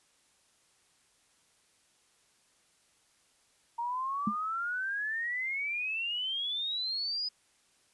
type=exponential sweep; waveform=sine; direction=up; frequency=928 to 5030 Hz; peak=-31 dBFS; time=3.78-7.29 s; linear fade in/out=10 ms
type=tone with exponential decay; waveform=sine; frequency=211.7 Hz; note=G#3; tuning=33 cents sharp; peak=-23 dBFS; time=4.27-4.36 s; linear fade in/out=5 ms; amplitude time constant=18 ms
effects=white hiss -68 dBFS RMS until 7.93 s + resampled to 24000 Hz